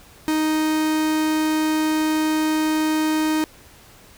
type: tone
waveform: 45% pulse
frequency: 311.3 Hz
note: D#4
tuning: 1 cent sharp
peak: -18 dBFS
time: 0.28-3.44 s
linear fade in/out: 0 ms
effects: pink hiss -48 dBFS RMS until 4.17 s